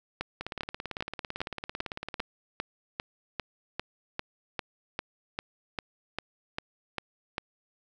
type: two click trains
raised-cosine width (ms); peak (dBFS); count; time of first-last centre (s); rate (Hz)
0.3; -19 / -15; 33 / 19; 0.41-2.198 / 0.21-7.381; 17.9 / 2.51
effects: none